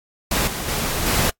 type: noise with level steps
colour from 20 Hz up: pink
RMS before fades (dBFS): -20 / -27 / -23 / -19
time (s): 0.31-1.3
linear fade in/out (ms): 5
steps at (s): 0.47 / 0.68 / 1.06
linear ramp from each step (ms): 5
effects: noise-tail reverb RT60 0.1 s tail -23 dB re dry + AAC 64 kbps